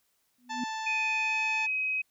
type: tone with exponential growth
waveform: sine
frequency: 245.9 Hz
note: B3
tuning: 7 cents flat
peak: -28 dBFS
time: 0.38-0.64 s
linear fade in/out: 5 ms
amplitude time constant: 55 ms
type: harmonic tone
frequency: 880 Hz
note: A5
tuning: in tune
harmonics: 1 / 2 / 3 / 4 / 5 / 6 / 7 / 8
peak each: -34 / -40 / -44 / -46 / -48 / -50 / -51 / -52 dBFS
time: 0.49-1.67 s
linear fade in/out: 20 ms
type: tone with pitch glide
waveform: sine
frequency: 2510 to 2533 Hz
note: D#7 to D#7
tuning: +15 to +30 cents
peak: -27 dBFS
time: 0.86-2.02 s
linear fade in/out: 10 ms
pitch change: +15 cents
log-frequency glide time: 1.24-1.36 s
effects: white hiss -73 dBFS RMS until 2.1 s